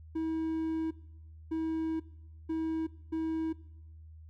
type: tone bursts at uneven times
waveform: triangle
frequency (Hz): 321.4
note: E4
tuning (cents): -44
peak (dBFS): -28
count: 4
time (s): 0.15-0.91 / 1.51-2 / 2.49-2.87 / 3.12-3.53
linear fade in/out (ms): 10
effects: noise-tail reverb RT60 0.9 s tail -20 dB re dry + added 79 Hz sine -48 dBFS peak until 4.29 s